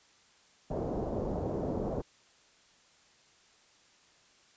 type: low-pass noise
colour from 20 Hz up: white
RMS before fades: -34 dBFS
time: 0.7-2.02 s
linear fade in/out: 10 ms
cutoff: 620 Hz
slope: 24 dB/octave
effects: white hiss -63 dBFS RMS until 4.56 s + resampled to 16000 Hz